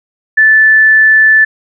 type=tone; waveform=sine; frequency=1752 Hz; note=A6; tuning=8 cents flat; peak=-3 dBFS; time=0.37-1.45 s; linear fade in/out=10 ms; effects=none